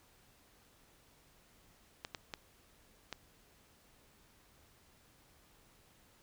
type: clicks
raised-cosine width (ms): 0.2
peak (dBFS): -23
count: 4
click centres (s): 2.049 / 2.148 / 2.338 / 3.127
effects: pink hiss -66 dBFS RMS until 6.22 s